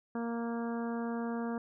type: harmonic tone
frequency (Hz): 233.1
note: A#3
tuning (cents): 0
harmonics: 1 / 2 / 3 / 4 / 5 / 6 / 7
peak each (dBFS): -34 / -40 / -44 / -46 / -48 / -50 / -51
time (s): 0.15-1.58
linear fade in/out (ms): 2
effects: none